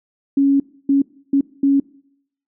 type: tone bursts at uneven times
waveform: sine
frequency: 277.2 Hz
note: C#4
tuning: in tune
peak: -11 dBFS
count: 4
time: 0.37-0.6 / 0.89-1.02 / 1.33-1.41 / 1.63-1.8 s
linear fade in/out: 5 ms
effects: noise-tail reverb RT60 0.7 s tail -22 dB re dry